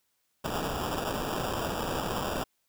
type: noise with sample-and-hold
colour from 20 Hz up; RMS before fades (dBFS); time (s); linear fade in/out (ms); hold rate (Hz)
blue; -32; 0.44-2.44; 10; 2100
effects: white hiss -75 dBFS RMS until 2.68 s